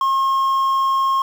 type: tone with quantisation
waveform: triangle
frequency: 1076 Hz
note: C6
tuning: 48 cents sharp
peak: -13 dBFS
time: 0.01-1.22 s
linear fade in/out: 2 ms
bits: 7
effects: none